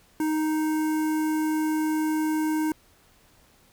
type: tone with notch filter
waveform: square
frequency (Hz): 311.1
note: D#4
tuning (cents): 0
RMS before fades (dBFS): -25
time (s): 0.2-2.72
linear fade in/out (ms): 2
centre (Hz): 3700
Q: 0.58
effects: pink hiss -59 dBFS RMS until 3.72 s